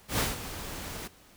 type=noise with ADSR envelope; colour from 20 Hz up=pink; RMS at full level=-26 dBFS; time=0.08-1.08 s; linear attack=110 ms; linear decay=170 ms; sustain=-13 dB; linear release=13 ms; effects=pink hiss -57 dBFS RMS until 1.36 s